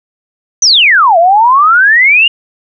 sine exponential two-way sweep, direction down then up, 6272 to 653 to 2885 Hz, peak -3 dBFS, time 0.62-2.28 s, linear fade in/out 5 ms, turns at 1.18 s, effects none

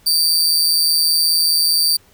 sawtooth tone with amplitude modulation, 4671 Hz, D8, 10 cents flat, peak -7 dBFS, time 0.06-1.97 s, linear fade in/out 10 ms, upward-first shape sine, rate 159 Hz, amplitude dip 70%, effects pink hiss -52 dBFS RMS until 2.13 s

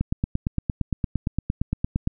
click train, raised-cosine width 5 ms, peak -10 dBFS, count 19, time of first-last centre 0.01-2.074 s, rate 8.72 Hz, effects none

